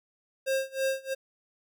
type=tone with tremolo; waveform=square; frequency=534 Hz; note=C5; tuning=35 cents sharp; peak=-25 dBFS; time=0.46-1.15 s; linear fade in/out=20 ms; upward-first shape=sine; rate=3.1 Hz; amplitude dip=95%; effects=none